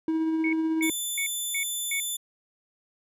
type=tone with tremolo; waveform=triangle; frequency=320.5 Hz; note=E4; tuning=49 cents flat; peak=-20 dBFS; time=0.08-0.9 s; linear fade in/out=2 ms; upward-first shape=triangle; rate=16 Hz; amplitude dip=30%
type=tone bursts; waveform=sine; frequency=2222 Hz; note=C#7; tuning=4 cents sharp; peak=-27 dBFS; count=5; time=0.44-2 s; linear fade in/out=2 ms; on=88 ms; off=280 ms
type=tone; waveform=5% pulse; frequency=3520 Hz; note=A7; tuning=in tune; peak=-20 dBFS; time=0.82-2.17 s; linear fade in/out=10 ms
effects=resampled to 32000 Hz